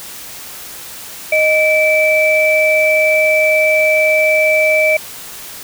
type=tone pair together; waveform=sine; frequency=622 / 2320 Hz; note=D#5 / D7; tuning=-1 / -22 cents; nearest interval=octave + major seventh; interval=2279 cents; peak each=-12 dBFS; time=1.32-4.97 s; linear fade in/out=5 ms; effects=white hiss -31 dBFS RMS until 5.63 s